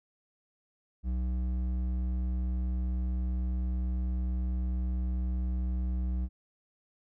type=tone with hard clipping; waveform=sine; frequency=62.2 Hz; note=B1; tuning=13 cents sharp; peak=-30 dBFS; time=1.03-6.29 s; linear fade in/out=50 ms; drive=8 dB; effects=none